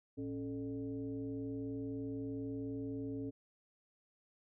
sine tone with frequency modulation, 275 Hz, C#4, 14 cents flat, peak -38 dBFS, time 0.17-3.31 s, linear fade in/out 20 ms, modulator 163 Hz, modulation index 0.9, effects none

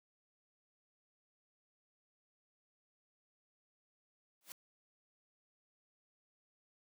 white noise with exponential growth, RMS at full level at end -44 dBFS, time 4.41-4.52 s, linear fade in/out 1 ms, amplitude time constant 23 ms, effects high-pass 200 Hz 12 dB/octave

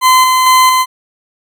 40% pulse tone with tremolo, 1027 Hz, C6, 33 cents flat, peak -4 dBFS, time 0.01-0.86 s, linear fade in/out 50 ms, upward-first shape square, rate 2.2 Hz, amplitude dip 30%, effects none

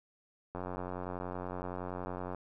click train, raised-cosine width 1 ms, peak -25 dBFS, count 164, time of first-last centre 0.55-2.347 s, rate 90.7 Hz, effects none

